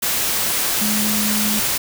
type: tone in noise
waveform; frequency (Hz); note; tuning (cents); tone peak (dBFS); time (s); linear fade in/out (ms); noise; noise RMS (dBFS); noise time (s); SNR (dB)
sine; 211.4; G#3; +31; -21; 0.81-1.6; 10; white; -20; 0.02-1.78; -4
effects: none